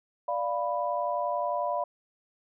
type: chord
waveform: sine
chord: B diminished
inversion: first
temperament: equal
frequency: 587.3 / 698.5 / 987.8 Hz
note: D5 / F5 / B5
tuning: 0 / 0 / 0 cents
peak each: -31 dBFS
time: 0.28-1.84 s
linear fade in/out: 5 ms
effects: none